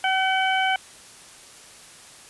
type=harmonic tone; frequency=760 Hz; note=F#5; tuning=46 cents sharp; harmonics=1 / 2 / 3 / 4; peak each=-22 / -25 / -27 / -28 dBFS; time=0.04-0.76 s; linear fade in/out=2 ms; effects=white hiss -46 dBFS RMS until 2.29 s + resampled to 24000 Hz